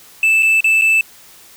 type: tone with dropouts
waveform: triangle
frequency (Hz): 2637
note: E7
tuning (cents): 0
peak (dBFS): -8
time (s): 0.23-1.01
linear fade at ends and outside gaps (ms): 2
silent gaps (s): 0.425-0.429 / 0.606-0.643 / 0.813-0.819
effects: white hiss -43 dBFS RMS until 1.56 s